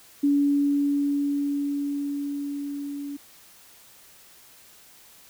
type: tone with level ramp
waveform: sine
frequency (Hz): 284.9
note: C#4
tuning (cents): +48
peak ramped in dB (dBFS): -17 to -31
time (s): 0.23-3.17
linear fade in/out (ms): 10
effects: white hiss -52 dBFS RMS until 5.29 s